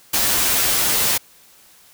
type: noise with comb filter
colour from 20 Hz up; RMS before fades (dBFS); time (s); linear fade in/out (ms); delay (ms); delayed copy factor
white; -18; 0.13-1.18; 10; 12; -0.85
effects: white hiss -50 dBFS RMS until 1.93 s